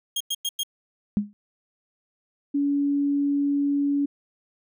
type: tone bursts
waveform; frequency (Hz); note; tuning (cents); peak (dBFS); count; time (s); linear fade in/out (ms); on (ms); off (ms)
sawtooth; 3244; G#7; -41; -21; 4; 0.16-0.634; 5; 45; 98
type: tone with exponential decay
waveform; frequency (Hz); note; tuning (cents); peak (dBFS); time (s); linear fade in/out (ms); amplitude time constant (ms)
sine; 205.9; G#3; -15; -15; 1.17-1.33; 0; 34
type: tone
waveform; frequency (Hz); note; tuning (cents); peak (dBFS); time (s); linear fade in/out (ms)
sine; 284; C#4; +42; -20; 2.54-4.06; 10
effects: none